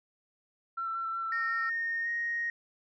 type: tone with vibrato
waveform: sine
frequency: 1344 Hz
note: E6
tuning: 33 cents sharp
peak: -31 dBFS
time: 0.77-1.7 s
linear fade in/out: 10 ms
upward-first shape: square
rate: 5.5 Hz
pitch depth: 11 cents each way
type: tone with pitch glide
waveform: sine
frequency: 1842 to 1869.9 Hz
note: A#6 to A#6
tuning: -21 to +5 cents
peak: -29 dBFS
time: 1.32-2.5 s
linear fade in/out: 2 ms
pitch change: +26 cents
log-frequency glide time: 2.03-2.08 s
effects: tanh soft clip ceiling -23 dBFS